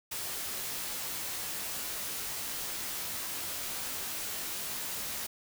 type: noise with comb filter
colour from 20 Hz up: white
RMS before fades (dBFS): -37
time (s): 0.11-5.27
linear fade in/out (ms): 10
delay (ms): 17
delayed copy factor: -0.55
effects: none